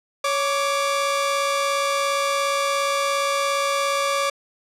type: tone pair together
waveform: sawtooth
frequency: 557.4 / 1172 Hz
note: C#5 / D6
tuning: +9 / -4 cents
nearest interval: octave + minor second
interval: 1287 cents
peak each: -19 dBFS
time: 0.24-4.3 s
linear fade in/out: 5 ms
effects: low-pass 10000 Hz 12 dB/octave